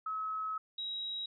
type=tone pair in turn; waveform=sine; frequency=1286 / 3836 Hz; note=E6 / A#7; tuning=-43 / +49 cents; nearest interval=octave + perfect fifth; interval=1892 cents; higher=second; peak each=-34 / -36 dBFS; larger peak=first; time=0.06-0.58 / 0.78-1.26 s; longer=first; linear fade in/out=5 ms; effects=none